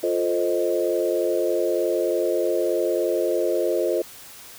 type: chord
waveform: sine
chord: F dominant seventh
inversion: none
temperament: equal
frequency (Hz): 349.2 / 440 / 523.3 / 622.3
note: F4 / A4 / C5 / Eb5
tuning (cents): 0 / 0 / 0 / 0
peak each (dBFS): -24 / -26 / -25 / -26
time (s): 0.03-4.02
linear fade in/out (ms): 5
effects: white hiss -43 dBFS RMS until 4.58 s